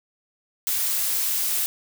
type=noise; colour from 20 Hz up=blue; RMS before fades=-24 dBFS; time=0.67-1.66 s; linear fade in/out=0 ms; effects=none